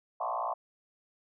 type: tone with frequency modulation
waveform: sine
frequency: 880 Hz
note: A5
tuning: in tune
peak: -30 dBFS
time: 0.2-0.54 s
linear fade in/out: 10 ms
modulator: 58.7 Hz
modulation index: 4.3
effects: none